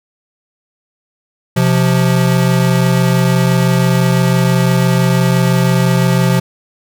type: tone pair together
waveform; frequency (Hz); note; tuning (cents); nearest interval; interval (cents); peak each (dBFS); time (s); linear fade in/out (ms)
square; 128.66 / 174.61; C3 / F3; -29 / 0; perfect fourth; 529; -13; 1.56-6.4; 10
effects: none